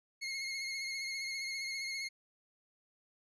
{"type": "tone with vibrato", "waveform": "25% pulse", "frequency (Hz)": 2156, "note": "C#7", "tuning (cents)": -49, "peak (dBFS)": -33, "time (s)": [0.21, 2.09], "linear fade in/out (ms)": 20, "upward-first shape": "sine", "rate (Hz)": 15, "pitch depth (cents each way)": 34, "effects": ["resampled to 24000 Hz"]}